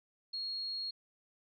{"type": "tone", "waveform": "sine", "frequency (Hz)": 4292, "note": "C8", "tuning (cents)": 43, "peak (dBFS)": -36, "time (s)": [0.33, 0.91], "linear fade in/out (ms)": 10, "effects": []}